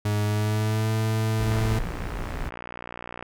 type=tone with pitch glide; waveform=40% pulse; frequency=104.5 to 110.2 Hz; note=G#2 to A2; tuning=+11 to +3 cents; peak=-21 dBFS; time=0.05-1.79 s; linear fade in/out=5 ms; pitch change=+92 cents; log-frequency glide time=0.23-0.91 s
type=noise; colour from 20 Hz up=brown; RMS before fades=-30 dBFS; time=1.39-2.5 s; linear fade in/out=20 ms
type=click train; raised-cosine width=0.5 ms; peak=-20 dBFS; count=103; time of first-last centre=1.52-3.226 s; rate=59.8 Hz
effects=none